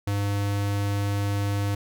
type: tone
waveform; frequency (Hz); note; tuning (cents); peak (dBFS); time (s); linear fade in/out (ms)
square; 101; G#2; -48; -24; 0.07-1.75; 5
effects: none